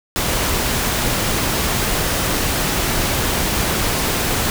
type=noise; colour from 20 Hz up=pink; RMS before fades=-19 dBFS; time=0.16-4.5 s; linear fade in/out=0 ms; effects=none